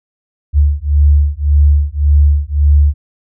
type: beating tone pair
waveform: sine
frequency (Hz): 72 / 73.8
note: D2 / D2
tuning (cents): -34 / +9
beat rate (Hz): 1.8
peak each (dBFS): -10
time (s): 0.53-2.94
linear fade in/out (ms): 50
effects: none